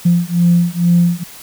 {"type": "beating tone pair", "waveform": "sine", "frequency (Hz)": [172.1, 174.3], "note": ["F3", "F3"], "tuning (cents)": [-25, -3], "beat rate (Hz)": 2.2, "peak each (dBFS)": -12, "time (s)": [0.05, 1.24], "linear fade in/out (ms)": 10, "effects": ["tanh soft clip ceiling -2 dBFS", "white hiss -36 dBFS RMS until 1.42 s"]}